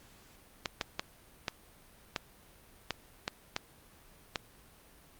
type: clicks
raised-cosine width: 0.2 ms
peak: -14 dBFS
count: 9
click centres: 0.658 / 0.812 / 0.995 / 1.482 / 2.162 / 2.907 / 3.279 / 3.564 / 4.358 s
effects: pink hiss -59 dBFS RMS until 5.19 s + Opus 48 kbps